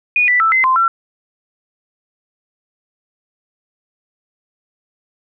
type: tone with pitch steps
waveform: sine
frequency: 2460 / 1975 / 1323 / 2059 / 1039 / 1353 Hz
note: D#7 / B6 / E6 / C7 / C6 / E6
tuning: -20 / 0 / +6 / -28 / -12 / +45 cents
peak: -10 dBFS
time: 0.16-0.88 s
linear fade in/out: 2 ms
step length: 120 ms
effects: none